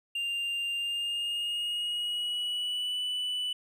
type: tone with pitch glide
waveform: triangle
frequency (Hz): 2794 to 2977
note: F7 to F#7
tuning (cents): 0 to +10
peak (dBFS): -28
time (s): 0.15-3.53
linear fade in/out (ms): 5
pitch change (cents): +110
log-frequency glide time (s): 0.76-3.01
effects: none